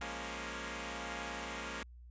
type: chord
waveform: 5% pulse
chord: Bb minor seventh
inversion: second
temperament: equal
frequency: 174.61 / 207.7 / 233.1 / 277.2 Hz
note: F3 / Ab3 / Bb3 / Db4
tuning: 0 / 0 / 0 / 0 cents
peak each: -36 / -36 / -33 / -34 dBFS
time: 0.01-1.83 s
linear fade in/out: 2 ms
effects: added 60 Hz sine -51 dBFS peak until 2.1 s + resampled to 16000 Hz